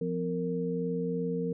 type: tone cluster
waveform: sine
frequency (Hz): 173.2 / 256.1 / 460.7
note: F3 / C4 / A#4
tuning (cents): -14 / -37 / -20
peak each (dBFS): -32 / -36 / -32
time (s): 0.01-1.53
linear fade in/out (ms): 5
effects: none